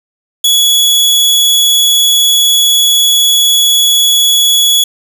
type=tone; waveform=sawtooth; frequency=3381 Hz; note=G#7; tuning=30 cents sharp; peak=-3 dBFS; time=0.44-4.84 s; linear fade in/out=5 ms; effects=none